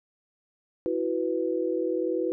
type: chord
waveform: sine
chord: E suspended second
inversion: none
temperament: equal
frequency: 329.6 / 370 / 493.9 Hz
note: E4 / F#4 / B4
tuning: 0 / 0 / 0 cents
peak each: -29 dBFS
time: 0.86-2.32 s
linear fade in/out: 0 ms
effects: none